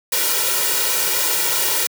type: noise with comb filter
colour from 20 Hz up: white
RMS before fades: -19 dBFS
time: 0.12-1.87 s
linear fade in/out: 5 ms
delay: 2.1 ms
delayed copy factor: +0.95
effects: high-pass 200 Hz 12 dB/octave